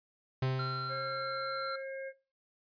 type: tone with exponential decay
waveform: 45% pulse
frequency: 130.81 Hz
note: C3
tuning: in tune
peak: -28 dBFS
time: 0.42-1.71 s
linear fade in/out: 5 ms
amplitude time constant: 280 ms
type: tone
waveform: square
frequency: 1368 Hz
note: F6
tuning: 36 cents flat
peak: -36 dBFS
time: 0.59-1.76 s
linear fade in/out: 5 ms
type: harmonic tone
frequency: 537 Hz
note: C5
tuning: 45 cents sharp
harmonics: 1 / 3 / 4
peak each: -38 / -48 / -50 dBFS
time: 0.88-2.13 s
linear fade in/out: 50 ms
effects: noise-tail reverb RT60 0.3 s tail -17 dB re dry + resampled to 11025 Hz